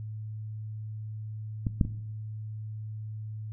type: clicks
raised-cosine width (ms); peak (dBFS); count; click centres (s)
5; -16 / -9 / -20; 3; 1.668 / 1.812 / 1.851
effects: noise-tail reverb RT60 0.9 s tail -17 dB re dry + added 108 Hz sine -35 dBFS peak until 3.52 s